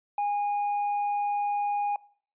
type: tone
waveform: triangle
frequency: 820 Hz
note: G#5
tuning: 22 cents flat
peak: -23 dBFS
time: 0.18-1.96 s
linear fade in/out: 2 ms
effects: noise-tail reverb RT60 0.5 s tail -22 dB re dry + resampled to 8000 Hz